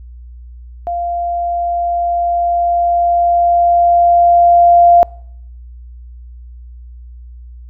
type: tone with level ramp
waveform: sine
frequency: 694 Hz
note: F5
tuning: 11 cents flat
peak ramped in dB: -16 to -3 dBFS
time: 0.87-5.03 s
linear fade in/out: 0 ms
effects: noise-tail reverb RT60 0.7 s tail -25 dB re dry + added 60 Hz sine -31 dBFS peak until 7.69 s